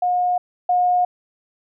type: tone pair in turn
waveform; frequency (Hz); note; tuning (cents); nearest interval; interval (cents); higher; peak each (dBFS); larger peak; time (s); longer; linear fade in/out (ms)
sine; 719 / 719; F#5 / F#5; -50 / -50; unison; 0; neither; -16 / -14; second; 0.02-0.38 / 0.69-1.05; neither; 5
effects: none